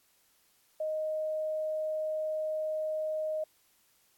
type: tone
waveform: sine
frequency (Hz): 622.3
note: D#5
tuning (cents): 0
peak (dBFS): -30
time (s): 0.8-3.44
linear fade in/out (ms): 5
effects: white hiss -68 dBFS RMS until 4.17 s + AAC 64 kbps